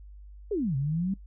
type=exponential two-way sweep; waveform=sine; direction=down then up; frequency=450.3 to 130.81 to 199.4 Hz; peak=-25 dBFS; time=0.51-1.14 s; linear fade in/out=5 ms; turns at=0.76 s; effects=noise-tail reverb RT60 0.1 s tail -21 dB re dry + added 50 Hz sine -44 dBFS peak until 1.26 s